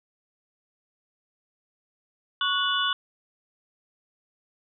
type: tone cluster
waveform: sine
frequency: 1114 / 1468 / 2952 / 3470 Hz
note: C#6 / F#6 / F#7 / A7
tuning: +8 / -14 / -5 / -25 cents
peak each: -28 dBFS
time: 2.41-2.93 s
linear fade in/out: 2 ms
effects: none